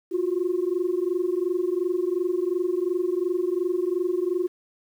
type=tone pair together; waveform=sine; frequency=347.2 / 370 Hz; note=F4 / F#4; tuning=-10 / 0 cents; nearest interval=minor second; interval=110 cents; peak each=-24 dBFS; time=0.11-4.48 s; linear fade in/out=20 ms; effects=tanh soft clip ceiling -16 dBFS + 9-bit